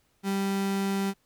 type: tone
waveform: 35% pulse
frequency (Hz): 196.1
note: G3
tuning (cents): +1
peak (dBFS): -24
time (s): 0.23-1.14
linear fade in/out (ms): 50
effects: pink hiss -69 dBFS RMS until 1.25 s